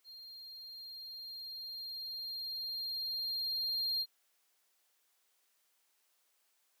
triangle tone with level ramp, 4206 Hz, C8, 8 cents sharp, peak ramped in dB -48 to -30 dBFS, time 0.04-4.06 s, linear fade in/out 50 ms, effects white hiss -75 dBFS RMS until 6.8 s + high-pass 400 Hz 12 dB/octave

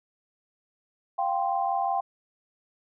sine chord, F suspended second, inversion none, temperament equal, 698.5 / 784 / 1046.5 Hz, F5 / G5 / C6, 0 / 0 / 0 cents, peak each -29 / -26 / -32 dBFS, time 1.18-2.01 s, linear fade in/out 10 ms, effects none

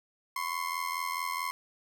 30% pulse ring-modulated tone, 1057 Hz, C6, 17 cents sharp, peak -26 dBFS, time 0.36-1.51 s, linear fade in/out 0 ms, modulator 42.3 Hz, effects none

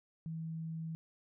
sine tone, 162 Hz, E3, 30 cents flat, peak -38 dBFS, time 0.26-0.95 s, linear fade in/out 0 ms, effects none

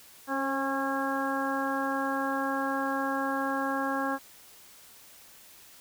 harmonic tone with a mistuned harmonic, 272.4 Hz, C#4, 30 cents flat, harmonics 1 / 2 / 3 / 4 / 5 / 6, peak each -32 / -35 / -34 / -34 / -38 / -35 dBFS, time 0.27-4.19 s, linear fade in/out 50 ms, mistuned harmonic 2, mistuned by -21 cents, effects white hiss -53 dBFS RMS until 5.8 s

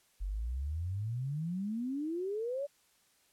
sine exponential sweep, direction up, 44.67 to 585 Hz, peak -33 dBFS, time 0.2-2.67 s, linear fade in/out 20 ms, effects white hiss -69 dBFS RMS until 3.32 s + low-pass 12000 Hz 12 dB/octave

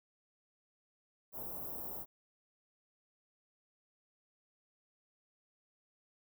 white band-stop noise, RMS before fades -43 dBFS, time 1.32-2.06 s, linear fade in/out 50 ms, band 900 to 15000 Hz, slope 24 dB/octave, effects none

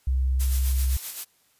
sine tone, 65.1 Hz, C2, 8 cents flat, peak -20 dBFS, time 0.07-0.97 s, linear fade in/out 5 ms
blue noise with tremolo, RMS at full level -31 dBFS, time 0.39-1.25 s, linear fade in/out 20 ms, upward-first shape sine, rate 7.7 Hz, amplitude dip 50%
effects white hiss -64 dBFS RMS until 1.59 s + resampled to 32000 Hz

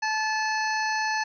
harmonic tone with a mistuned harmonic, 868 Hz, A5, 24 cents flat, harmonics 1 / 2 / 3 / 5 / 6 / 7, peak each -27 / -28 / -35 / -35 / -42 / -39 dBFS, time 0.02-1.24 s, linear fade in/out 10 ms, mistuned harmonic 6, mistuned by -20 cents, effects none

